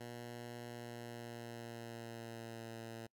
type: tone with pitch glide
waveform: 10% pulse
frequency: 119.4 to 114.4 Hz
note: A#2 to A#2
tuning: +42 to -32 cents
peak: -38 dBFS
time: 0-3.07 s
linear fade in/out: 10 ms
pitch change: -74 cents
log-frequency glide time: 0.63-2.76 s
effects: noise-tail reverb RT60 0.1 s tail -26 dB re dry